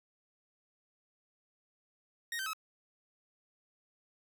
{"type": "tone with pitch steps", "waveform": "sawtooth", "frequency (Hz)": [1864.7, 1550, 1288.4], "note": ["A#6", "G6", "E6"], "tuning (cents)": [0, -20, -40], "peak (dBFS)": -32, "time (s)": [2.32, 2.533], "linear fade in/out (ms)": 2, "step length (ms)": 71, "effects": []}